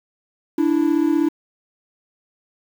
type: tone pair together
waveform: triangle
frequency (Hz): 293.6 / 329.6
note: D4 / E4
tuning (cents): 0 / 0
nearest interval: major second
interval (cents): 200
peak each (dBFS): -16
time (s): 0.58-1.29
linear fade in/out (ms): 5
effects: 7-bit